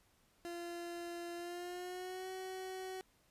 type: tone with pitch glide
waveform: 30% pulse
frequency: 344.2 to 375.4 Hz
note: F4 to F#4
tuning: -25 to +25 cents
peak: -40 dBFS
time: 0.45-3.01 s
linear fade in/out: 0 ms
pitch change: +150 cents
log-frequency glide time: 1.35-2.29 s
effects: pink hiss -72 dBFS RMS until 3.3 s + resampled to 32000 Hz